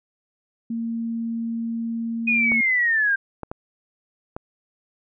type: tone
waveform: sine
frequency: 229.7 Hz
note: A#3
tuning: 25 cents flat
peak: -24 dBFS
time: 0.7-2.61 s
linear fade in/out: 5 ms
type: linear sweep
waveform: sine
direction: down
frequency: 2489 to 1575 Hz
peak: -17 dBFS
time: 2.27-3.16 s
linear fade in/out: 10 ms
type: clicks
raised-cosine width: 1 ms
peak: -17 dBFS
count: 4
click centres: 2.519 / 3.433 / 3.515 / 4.365 s
effects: none